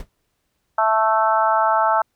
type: noise with exponential decay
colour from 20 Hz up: brown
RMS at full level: -26 dBFS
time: 0-0.09 s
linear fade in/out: 1 ms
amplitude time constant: 18 ms
type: harmonic tone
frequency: 220 Hz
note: A3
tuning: in tune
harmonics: 3 / 4 / 5 / 6 / 7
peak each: -21 / -18 / -24 / -20 / -29 dBFS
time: 0.78-2.02 s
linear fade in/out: 5 ms
effects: pink hiss -71 dBFS RMS until 2.15 s